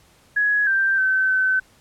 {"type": "tone with pitch steps", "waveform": "sine", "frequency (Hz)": [1674, 1572, 1534, 1525], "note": ["G#6", "G6", "G6", "G6"], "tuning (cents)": [13, 4, -38, -48], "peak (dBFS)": -16, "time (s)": [0.36, 1.6], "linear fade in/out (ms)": 10, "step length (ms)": 310, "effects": ["pink hiss -55 dBFS RMS until 1.8 s", "low-pass 12000 Hz 12 dB/octave"]}